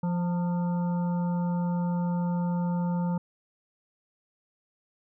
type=harmonic tone with a mistuned harmonic; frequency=174.61 Hz; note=F3; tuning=in tune; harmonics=1 / 3 / 5 / 7 / 8; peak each=-25 / -39 / -37 / -49 / -52 dBFS; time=0.03-3.18 s; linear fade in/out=5 ms; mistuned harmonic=5; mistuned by=+46 cents; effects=none